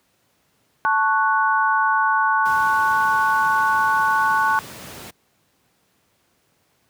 sine chord, F# minor, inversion first, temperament equal, 880 / 1108.7 / 1480 Hz, A5 / C#6 / F#6, 0 / 0 / 0 cents, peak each -20 dBFS, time 0.85-4.59 s, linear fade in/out 0 ms
pink noise, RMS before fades -37 dBFS, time 2.45-5.11 s, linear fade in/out 10 ms
effects pink hiss -64 dBFS RMS until 6.89 s + high-pass 100 Hz 12 dB/octave

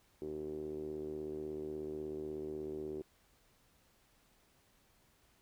5% pulse tone with low-pass filter, 76.4 Hz, D#2, 31 cents flat, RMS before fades -42 dBFS, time 0.22-3.02 s, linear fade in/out 0 ms, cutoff 370 Hz, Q 7.4, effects pink hiss -70 dBFS RMS until 5.41 s

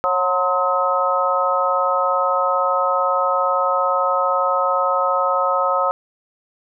harmonic tone with a mistuned harmonic, 182.3 Hz, F#3, 25 cents flat, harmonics 3 / 4 / 5 / 6 / 7, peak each -21 / -24 / -25 / -25 / -19 dBFS, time 0.04-5.91 s, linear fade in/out 0 ms, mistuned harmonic 6, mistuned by -82 cents, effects none

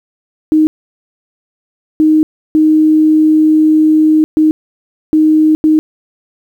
sine tone bursts at uneven times, 310.9 Hz, D#4, 1 cent flat, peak -5 dBFS, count 6, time 0.52-0.67 / 2-2.23 / 2.55-4.24 / 4.37-4.51 / 5.13-5.55 / 5.64-5.79 s, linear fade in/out 0 ms, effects 7-bit

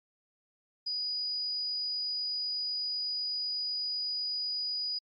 sine tone, 4926 Hz, D#8, 18 cents flat, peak -31 dBFS, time 0.86-4.99 s, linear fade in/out 10 ms, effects AAC 48 kbps

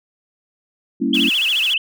sine chord, G diminished seventh, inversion none, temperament equal with one note detuned, 196 / 231.3 / 277.2 / 329.6 Hz, G3 / Bb3 / Db4 / Fb4, 0 / -13 / 0 / 0 cents, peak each -25 / -21 / -20 / -23 dBFS, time 1-1.3 s, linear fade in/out 20 ms
sine tone with vibrato, 2972 Hz, F#7, 7 cents sharp, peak -15 dBFS, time 1.13-1.78 s, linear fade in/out 5 ms, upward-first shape sine, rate 14 Hz, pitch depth 250 cents each way
pink high-pass noise, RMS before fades -34 dBFS, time 1.14-1.74 s, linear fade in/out 5 ms, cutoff 1700 Hz, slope 12 dB/octave
effects none

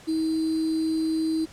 sine tone with sample-and-hold, 319.4 Hz, D#4, 45 cents sharp, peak -22 dBFS, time 0.07-1.46 s, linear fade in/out 20 ms, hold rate 4410 Hz, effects pink hiss -49 dBFS RMS until 1.52 s + low-pass 9000 Hz 12 dB/octave

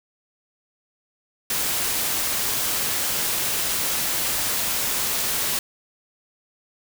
white noise, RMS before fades -24 dBFS, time 1.5-5.59 s, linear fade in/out 2 ms, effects none

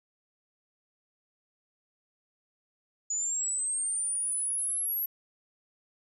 sine linear sweep, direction up, 6870 to 11710 Hz, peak -28 dBFS, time 3.1-5.06 s, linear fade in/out 5 ms, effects none

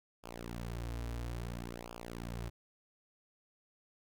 sawtooth tone with flanger, 58.6 Hz, A#1, 10 cents sharp, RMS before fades -42 dBFS, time 0.23-2.5 s, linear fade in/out 20 ms, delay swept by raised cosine 0.5 to 5.6 ms, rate 0.59 Hz, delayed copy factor -0.95, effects none

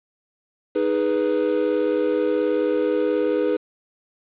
triangle chord, G# minor, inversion second, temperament equal, 311.1 / 415.3 / 493.9 Hz, D#4 / G#4 / B4, 0 / 0 / 0 cents, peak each -22 / -21 / -20 dBFS, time 0.75-3.57 s, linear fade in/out 10 ms, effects resampled to 8000 Hz + 7-bit

